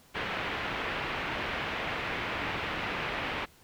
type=low-pass noise; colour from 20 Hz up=white; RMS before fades=-34 dBFS; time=0.14-3.46 s; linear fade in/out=20 ms; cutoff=2700 Hz; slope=24 dB/octave; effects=pink hiss -59 dBFS RMS until 3.63 s